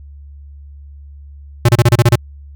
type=tone bursts; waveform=square; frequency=119 Hz; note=A#2; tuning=36 cents sharp; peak=-6 dBFS; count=8; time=1.65-2.157 s; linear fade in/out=5 ms; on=38 ms; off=29 ms; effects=added 71 Hz sine -33 dBFS peak until 2.55 s